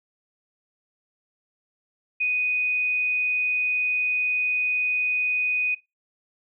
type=tone; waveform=sine; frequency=2489 Hz; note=D#7; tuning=in tune; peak=-21 dBFS; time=2.2-5.75 s; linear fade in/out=10 ms; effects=noise-tail reverb RT60 0.2 s tail -18 dB re dry